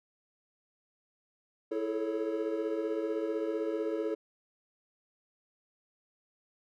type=chord; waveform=triangle; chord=A major seventh; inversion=second; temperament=equal with one note detuned; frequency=329.6 / 424.3 / 440 / 554.4 Hz; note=E4 / G#4 / A4 / C#5; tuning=0 / +37 / 0 / 0 cents; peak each=-33 / -36 / -33 / -36 dBFS; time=1.71-4.15 s; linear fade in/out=10 ms; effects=none